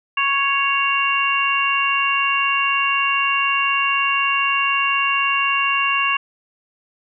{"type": "harmonic tone", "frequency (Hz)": 554.4, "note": "C#5", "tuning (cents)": 0, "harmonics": [2, 3, 4, 5], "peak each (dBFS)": [-20, -26, -26, -19], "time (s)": [0.17, 6.17], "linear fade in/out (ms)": 5, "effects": []}